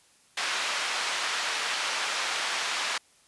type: band-pass noise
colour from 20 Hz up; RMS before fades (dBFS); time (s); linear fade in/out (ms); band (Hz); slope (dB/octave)
pink; -30; 0.37-2.98; 5; 1100 to 5400; 12
effects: white hiss -61 dBFS RMS until 3.27 s + resampled to 24000 Hz